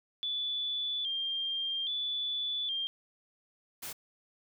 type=tone with vibrato; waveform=sine; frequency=3326 Hz; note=G#7; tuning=2 cents sharp; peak=-31 dBFS; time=0.23-2.87 s; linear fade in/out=0 ms; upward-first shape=square; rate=0.61 Hz; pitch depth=71 cents each way
type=noise; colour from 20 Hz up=white; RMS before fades=-41 dBFS; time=3.82-3.93 s; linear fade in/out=10 ms
effects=none